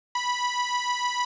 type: beating tone pair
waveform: sawtooth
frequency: 980 / 986.6 Hz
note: B5 / B5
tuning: -14 / -2 cents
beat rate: 6.6 Hz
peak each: -24 dBFS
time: 0.15-1.25 s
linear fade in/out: 5 ms
effects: resampled to 16000 Hz + 8-bit